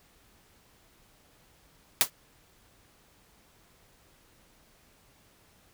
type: noise with exponential decay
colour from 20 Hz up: white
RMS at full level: -17 dBFS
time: 2.01-2.1 s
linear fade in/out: 0 ms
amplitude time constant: 18 ms
effects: pink hiss -62 dBFS RMS until 5.73 s